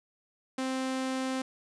sawtooth tone, 261.6 Hz, C4, in tune, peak -26 dBFS, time 0.58-1.42 s, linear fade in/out 5 ms, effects resampled to 22050 Hz + 10-bit

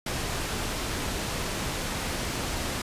pink low-pass noise, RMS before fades -31 dBFS, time 0.06-2.82 s, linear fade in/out 5 ms, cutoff 10000 Hz, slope 12 dB/octave, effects resampled to 32000 Hz

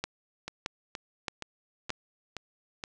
two click trains, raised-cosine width 0.2 ms, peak -19 / -14 dBFS, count 6 / 4, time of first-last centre 0.48-2.838 / 0.04-1.903 s, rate 2.12 / 1.61 Hz, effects resampled to 24000 Hz + 8-bit

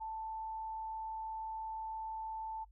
sine tone, 883 Hz, A5, 6 cents sharp, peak -39 dBFS, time 0-2.65 s, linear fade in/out 20 ms, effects noise-tail reverb RT60 0.1 s tail -24 dB re dry + added 50 Hz sine -58 dBFS peak until 2.71 s

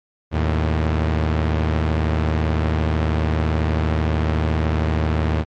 sawtooth tone pair together, 78.14 / 110.5 Hz, D#2 / A2, +8 / +8 cents, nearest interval tritone, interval 600 cents, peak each -14 / -20 dBFS, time 0.31-5.45 s, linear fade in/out 50 ms, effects low-pass 3000 Hz 12 dB/octave + MP3 64 kbps

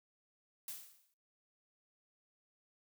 blue noise with exponential decay, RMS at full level -42 dBFS, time 0.68-1.14 s, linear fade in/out 2 ms, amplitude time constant 99 ms, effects noise-tail reverb RT60 0.3 s tail -22 dB re dry

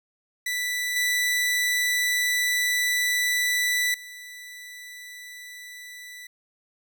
sawtooth tone with level steps, 1975.5 Hz, B6, in tune, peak -22 / -18 / -36 dBFS, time 0.46-6.27 s, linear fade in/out 5 ms, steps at 0.96 / 3.94 s, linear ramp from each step 2 ms, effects none

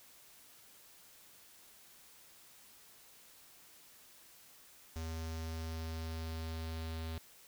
square tone with low-pass filter sweep, 81 Hz, E2, 30 cents flat, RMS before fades -41 dBFS, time 4.96-7.18 s, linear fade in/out 0 ms, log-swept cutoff 6200 to 4100 Hz, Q 2.5, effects white hiss -60 dBFS RMS until 7.47 s

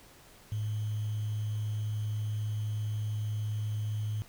sine tone with sample-and-hold, 106.6 Hz, G#2, 46 cents sharp, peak -30 dBFS, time 0.52-4.22 s, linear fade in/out 0 ms, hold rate 3150 Hz, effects pink hiss -56 dBFS RMS until 4.28 s

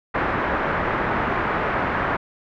white low-pass noise, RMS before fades -23 dBFS, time 0.14-2.17 s, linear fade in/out 10 ms, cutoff 1700 Hz, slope 24 dB/octave, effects none

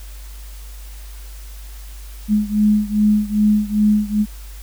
sine beating tone pair, 209.6 / 212.1 Hz, G#3 / G#3, +16 / +37 cents, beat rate 2.5 Hz, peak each -15 / -17 dBFS, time 2.28-4.26 s, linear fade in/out 50 ms, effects added 50 Hz sine -32 dBFS peak until 4.62 s + white hiss -44 dBFS RMS until 4.62 s

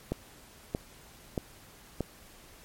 click train, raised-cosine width 2 ms, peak -16 dBFS, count 4, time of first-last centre 0.12-2.007 s, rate 1.59 Hz, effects pink hiss -54 dBFS RMS until 2.64 s + MP3 64 kbps

